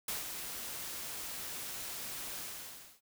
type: noise with ADSR envelope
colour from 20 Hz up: white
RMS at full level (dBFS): -36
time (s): 0.08-3.01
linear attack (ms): 4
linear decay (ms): 150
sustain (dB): -6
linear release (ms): 620
effects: none